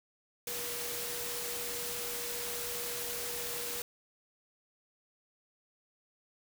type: tone in noise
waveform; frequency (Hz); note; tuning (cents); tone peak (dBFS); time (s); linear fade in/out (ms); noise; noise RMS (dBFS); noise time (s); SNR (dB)
sine; 480; B4; -49; -44; 0.47-3.82; 2; white; -38; 0.47-3.82; -9
effects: none